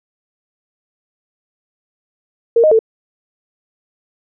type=tone with pitch steps; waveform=sine; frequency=463.8 / 620 / 445.1 Hz; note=A#4 / D#5 / A4; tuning=-9 / -6 / +20 cents; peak=-7 dBFS; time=2.56-2.791 s; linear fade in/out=5 ms; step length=77 ms; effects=none